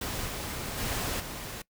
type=noise with level steps; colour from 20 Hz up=pink; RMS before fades=-34 / -36 / -32 / -39 dBFS; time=0.01-1.62 s; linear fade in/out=5 ms; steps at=0.26 / 0.77 / 1.19 s; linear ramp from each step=20 ms; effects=noise-tail reverb RT60 0.1 s tail -21 dB re dry